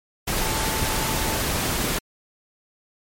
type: tone in noise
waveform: sine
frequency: 880 Hz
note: A5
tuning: in tune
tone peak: -32 dBFS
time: 0.41-1.38 s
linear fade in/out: 10 ms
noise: pink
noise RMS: -24 dBFS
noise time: 0.27-1.99 s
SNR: -11 dB
effects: MP3 64 kbps